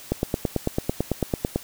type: click train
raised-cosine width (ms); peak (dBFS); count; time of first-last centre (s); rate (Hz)
2; -8; 14; 0.12-1.56; 9.03
effects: white hiss -43 dBFS RMS until 1.63 s